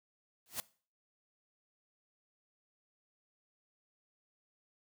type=noise with exponential growth; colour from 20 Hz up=white; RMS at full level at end=-34 dBFS; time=0.46-0.6 s; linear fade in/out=0 ms; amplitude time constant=30 ms; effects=noise-tail reverb RT60 0.4 s tail -20 dB re dry